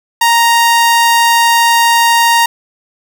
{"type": "tone", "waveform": "sawtooth", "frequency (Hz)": 932.3, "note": "A#5", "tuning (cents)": 0, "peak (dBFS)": -3, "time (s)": [0.21, 2.46], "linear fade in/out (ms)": 5, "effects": ["7-bit"]}